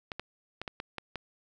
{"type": "clicks", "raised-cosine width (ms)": 0.3, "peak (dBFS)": -20, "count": 7, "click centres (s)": [0.118, 0.196, 0.616, 0.678, 0.801, 0.983, 1.157], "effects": []}